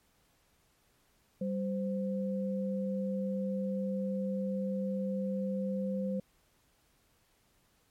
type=tone pair together; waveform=sine; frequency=194.3 / 518 Hz; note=G3 / C5; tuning=-15 / -17 cents; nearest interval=octave + perfect fourth; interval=1698 cents; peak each=-32 / -36 dBFS; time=1.41-6.2 s; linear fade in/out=5 ms; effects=pink hiss -70 dBFS RMS until 7.9 s + MP3 64 kbps